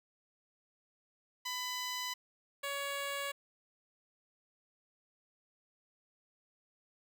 10% pulse tone pair in turn, 1000 / 561.2 Hz, B5 / C#5, +21 / +21 cents, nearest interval minor seventh, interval 1000 cents, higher first, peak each -28 dBFS, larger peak neither, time 1.45-2.14 / 2.63-3.32 s, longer neither, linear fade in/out 10 ms, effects none

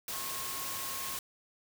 sine tone in noise, 1082 Hz, C#6, 42 cents flat, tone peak -44 dBFS, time 0.13-1.17 s, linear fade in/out 2 ms, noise white, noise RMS -38 dBFS, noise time 0.08-1.19 s, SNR -9 dB, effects none

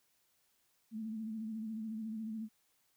sine tone with vibrato, 220 Hz, A3, in tune, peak -38 dBFS, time 0.91-2.49 s, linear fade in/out 50 ms, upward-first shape sine, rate 14 Hz, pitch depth 49 cents each way, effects white hiss -75 dBFS RMS until 2.96 s

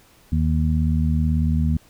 harmonic tone, 78.2 Hz, D#2, 9 cents sharp, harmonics 1 / 2 / 3, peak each -19 / -22 / -24 dBFS, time 0.32-1.77 s, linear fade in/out 5 ms, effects pink hiss -54 dBFS RMS until 1.89 s

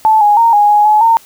sine tone with pitch steps, 873 / 829 / 923 / 827 / 833 / 850 / 913 Hz, A5 / G#5 / A#5 / G#5 / G#5 / G#5 / A#5, -14 / -3 / -17 / -8 / +5 / +40 / -36 cents, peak -5 dBFS, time 0.05-1.17 s, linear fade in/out 0 ms, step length 160 ms, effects white hiss -42 dBFS RMS until 1.25 s

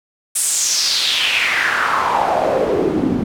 pink noise with band-pass filter sweep, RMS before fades -17 dBFS, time 0.35-3.24 s, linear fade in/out 10 ms, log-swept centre 9500 to 220 Hz, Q 3.8, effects none

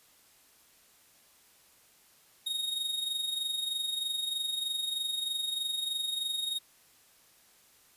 45% pulse tone with amplitude modulation, 3738 Hz, A#7, 4 cents sharp, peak -29 dBFS, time 2.46-6.59 s, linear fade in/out 10 ms, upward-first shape sine, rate 23.2 Hz, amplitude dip 55%, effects white hiss -62 dBFS RMS until 7.96 s + resampled to 32000 Hz

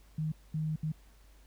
sine tone bursts at uneven times, 155.7 Hz, D#3, 2 cents sharp, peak -30 dBFS, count 3, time 0.18-0.32 / 0.54-0.76 / 0.83-0.92 s, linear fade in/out 5 ms, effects added 50 Hz sine -56 dBFS peak until 1.46 s + pink hiss -65 dBFS RMS until 1.46 s

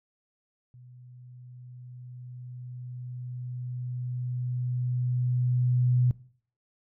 sine tone with level ramp, 124.3 Hz, B2, 12 cents sharp, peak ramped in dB -48 to -19 dBFS, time 0.74-6.11 s, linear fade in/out 0 ms, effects noise-tail reverb RT60 0.5 s tail -20 dB re dry

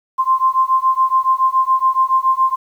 sine beating tone pair, 1046.5 / 1053.6 Hz, C6 / C6, 0 / +12 cents, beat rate 7.1 Hz, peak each -15 dBFS, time 0.18-2.56 s, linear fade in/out 20 ms, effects 8-bit

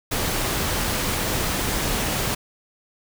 pink noise, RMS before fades -24 dBFS, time 0.11-2.35 s, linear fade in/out 10 ms, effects none

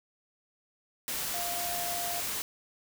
sine tone in noise, 698.5 Hz, F5, in tune, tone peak -36 dBFS, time 1.34-2.2 s, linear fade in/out 0 ms, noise white, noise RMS -34 dBFS, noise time 1.08-2.42 s, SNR -5 dB, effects none

